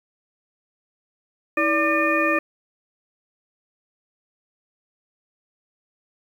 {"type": "tone cluster", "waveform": "sine", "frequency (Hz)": [322.3, 580, 1193, 1802, 2452], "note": ["E4", "D5", "D6", "A6", "D#7"], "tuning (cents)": [-39, -22, 27, 41, -26], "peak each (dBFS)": -24, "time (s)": [1.57, 2.39], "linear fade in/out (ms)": 5, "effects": ["8-bit"]}